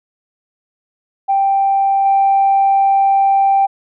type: tone with level steps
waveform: sine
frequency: 785 Hz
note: G5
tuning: 2 cents sharp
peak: -10 / -8 dBFS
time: 1.28-3.67 s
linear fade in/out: 20 ms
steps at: 2.05 s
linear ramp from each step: 10 ms
effects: tanh soft clip ceiling -5 dBFS